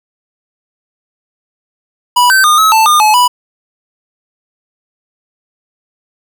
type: tone with pitch steps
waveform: square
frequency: 980 / 1545 / 1219 / 1287 / 884 / 1213 / 856 / 985 Hz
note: B5 / G6 / D#6 / E6 / A5 / D#6 / A5 / B5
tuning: -14 / -26 / -36 / -42 / +8 / -44 / -48 / -5 cents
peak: -6 dBFS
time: 2.16-3.28 s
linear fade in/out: 10 ms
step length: 140 ms
effects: none